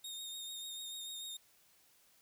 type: tone with vibrato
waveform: sawtooth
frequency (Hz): 3700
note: A#7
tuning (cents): -14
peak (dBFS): -40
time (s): 0.04-1.37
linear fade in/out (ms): 5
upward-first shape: triangle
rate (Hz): 6.8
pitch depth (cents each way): 31
effects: white hiss -68 dBFS RMS until 2.21 s